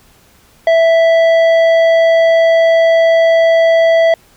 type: tone with tanh clipping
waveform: sine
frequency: 659.3 Hz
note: E5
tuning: in tune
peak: -8 dBFS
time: 0.67-4.14 s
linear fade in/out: 2 ms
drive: 10 dB
effects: pink hiss -48 dBFS RMS until 4.36 s